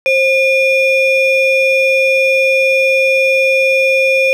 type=ring-modulated tone; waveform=triangle; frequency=1480 Hz; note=F#6; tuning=in tune; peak=-4 dBFS; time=0.06-4.33 s; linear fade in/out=0 ms; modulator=949 Hz; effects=none